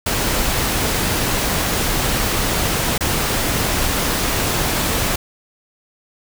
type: noise with dropouts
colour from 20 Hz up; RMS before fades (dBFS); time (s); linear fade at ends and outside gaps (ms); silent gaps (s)
pink; -19; 0.06-5.16; 5; 2.98-3.007
effects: none